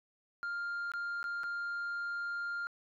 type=tone with dropouts; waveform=sine; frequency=1400 Hz; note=F6; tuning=4 cents sharp; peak=-32 dBFS; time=0.43-2.67 s; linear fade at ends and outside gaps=0 ms; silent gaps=0.918-0.937 / 1.229-1.241 / 1.434-1.44 s; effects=tanh soft clip ceiling -34 dBFS